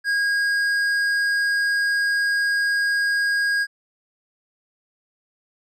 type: tone with tanh clipping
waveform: sine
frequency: 1634 Hz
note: G#6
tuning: 29 cents flat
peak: -20 dBFS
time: 0.04-3.67 s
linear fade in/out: 50 ms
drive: 10 dB
effects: none